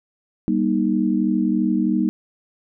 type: chord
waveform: sine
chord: Eb major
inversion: first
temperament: equal with one note detuned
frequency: 196 / 239.1 / 311.1 Hz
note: G3 / Bb3 / Eb4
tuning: 0 / +44 / 0 cents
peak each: -21 dBFS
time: 0.48-2.09 s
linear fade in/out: 0 ms
effects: none